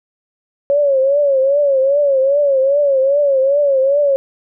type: tone with vibrato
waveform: sine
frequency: 554.4 Hz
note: C#5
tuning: in tune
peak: -10 dBFS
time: 0.7-4.16 s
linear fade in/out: 0 ms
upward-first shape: triangle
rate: 2.5 Hz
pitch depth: 110 cents each way
effects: none